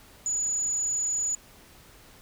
sine tone, 6910 Hz, A8, 32 cents flat, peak -25 dBFS, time 0.26-1.35 s, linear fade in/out 2 ms, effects pink hiss -53 dBFS RMS until 2.21 s

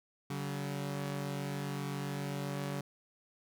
sawtooth tone pair together, 141.8 / 189.28 Hz, C#3 / F#3, +40 / +40 cents, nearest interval perfect fourth, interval 500 cents, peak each -33 / -37 dBFS, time 0.3-2.81 s, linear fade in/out 5 ms, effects none

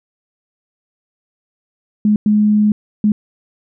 sine tone bursts at uneven times, 210.5 Hz, G#3, 24 cents sharp, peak -9 dBFS, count 3, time 2.05-2.16 / 2.26-2.72 / 3.04-3.12 s, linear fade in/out 2 ms, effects none

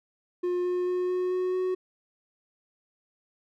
triangle tone with pitch steps, 356.8 / 359.3 / 361.8 / 364.3 / 366.8 / 369.4 Hz, F4 / F4 / F#4 / F#4 / F#4 / F#4, +37 / +49 / -39 / -27 / -15 / -3 cents, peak -23 dBFS, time 0.43-1.75 s, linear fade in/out 10 ms, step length 220 ms, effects none

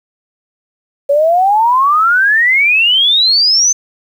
sine exponential sweep, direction up, 553 to 6272 Hz, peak -7 dBFS, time 1.09-3.73 s, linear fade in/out 10 ms, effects 7-bit

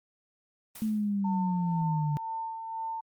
white noise with exponential decay, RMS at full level -42 dBFS, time 0.75-1.21 s, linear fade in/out 5 ms, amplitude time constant 100 ms
sine linear sweep, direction down, 220 to 144.9 Hz, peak -26 dBFS, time 0.82-2.17 s, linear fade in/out 0 ms
sine tone with tremolo, 899 Hz, A5, 37 cents sharp, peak -31 dBFS, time 1.24-3.01 s, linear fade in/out 10 ms, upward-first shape sine, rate 2 Hz, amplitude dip 45%
effects Opus 24 kbps

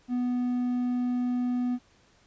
triangle tone, 246.9 Hz, B3, in tune, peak -23 dBFS, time 0.08-1.79 s, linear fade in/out 50 ms, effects pink hiss -62 dBFS RMS until 2.26 s + resampled to 16000 Hz

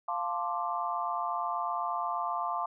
sine chord, D minor seventh, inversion first, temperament equal, 698.5 / 880 / 1046.5 / 1174.7 Hz, F5 / A5 / C6 / D6, 0 / 0 / 0 / 0 cents, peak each -35 / -36 / -35 / -35 dBFS, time 0.08-2.66 s, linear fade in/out 5 ms, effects none

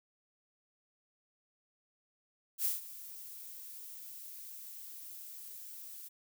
violet noise with ADSR envelope, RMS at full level -31 dBFS, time 2.58-6.09 s, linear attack 71 ms, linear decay 150 ms, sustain -17 dB, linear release 17 ms, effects none

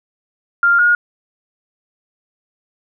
sine tone pair in turn, 1396.9 / 1433.7 Hz, F6 / F6, 0 / +45 cents, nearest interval unison, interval 45 cents, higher second, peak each -9 dBFS, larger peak neither, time 0.63-0.79 / 0.79-0.95 s, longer neither, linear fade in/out 2 ms, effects none

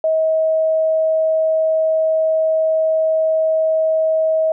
sine tone, 637 Hz, D#5, 41 cents sharp, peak -13 dBFS, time 0.04-4.52 s, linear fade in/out 2 ms, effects none

